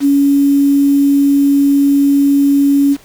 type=tone with quantisation; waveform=sine; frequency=281 Hz; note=C#4; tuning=24 cents sharp; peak=-7 dBFS; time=0-2.97 s; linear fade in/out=50 ms; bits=5; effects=pink hiss -44 dBFS RMS until 3.04 s